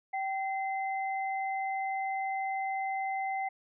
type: tone pair together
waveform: sine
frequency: 773.3 / 2063 Hz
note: G5 / C7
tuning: -24 / -25 cents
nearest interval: octave + perfect fourth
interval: 1699 cents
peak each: -31 / -38 dBFS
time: 0.13-3.49 s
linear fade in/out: 10 ms
effects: none